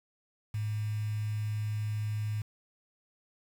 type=tone with quantisation; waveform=sine; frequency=106.4 Hz; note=G#2; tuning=42 cents sharp; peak=-30 dBFS; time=0.54-2.42 s; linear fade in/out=5 ms; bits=8; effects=none